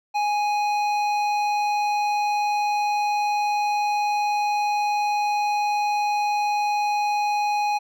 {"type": "tone with hard clipping", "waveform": "sine", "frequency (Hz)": 830.6, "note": "G#5", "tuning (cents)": 0, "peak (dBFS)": -22, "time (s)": [0.14, 7.79], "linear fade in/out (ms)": 20, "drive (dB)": 11, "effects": []}